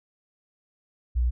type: tone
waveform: sine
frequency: 60.5 Hz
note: B1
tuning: 35 cents flat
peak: -20 dBFS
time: 1.15-1.31 s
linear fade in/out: 20 ms
effects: none